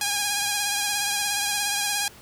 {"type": "tone with vibrato", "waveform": "5% pulse", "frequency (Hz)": 818, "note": "G#5", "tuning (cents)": -26, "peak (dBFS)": -11, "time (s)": [0.01, 2.08], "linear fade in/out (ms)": 2, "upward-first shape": "triangle", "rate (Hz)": 17, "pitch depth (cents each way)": 40, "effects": ["pink hiss -48 dBFS RMS until 2.21 s", "high-pass 60 Hz 12 dB/octave"]}